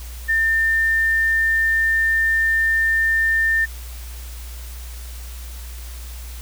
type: tone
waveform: sine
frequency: 1800 Hz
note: A6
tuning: 39 cents sharp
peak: -15 dBFS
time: 0.28-3.66 s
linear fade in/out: 20 ms
effects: added 60 Hz sine -31 dBFS peak until 6.41 s + white hiss -41 dBFS RMS until 6.41 s